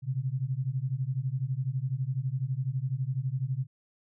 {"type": "beating tone pair", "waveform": "sine", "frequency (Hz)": [125.1, 137.1], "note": ["B2", "C#3"], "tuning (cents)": [23, -19], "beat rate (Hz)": 12, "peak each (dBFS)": -31, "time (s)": [0.02, 3.67], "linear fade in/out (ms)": 50, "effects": []}